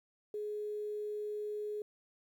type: tone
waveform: sine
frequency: 420 Hz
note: G#4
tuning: 19 cents sharp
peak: -36 dBFS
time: 0.34-1.82 s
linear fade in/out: 2 ms
effects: 11-bit